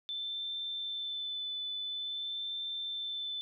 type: tone with vibrato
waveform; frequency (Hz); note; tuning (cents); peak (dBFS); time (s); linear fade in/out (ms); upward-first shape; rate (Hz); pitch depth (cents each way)
sine; 3528; A7; +4; -35; 0.09-3.41; 0; sine; 0.48; 15
effects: none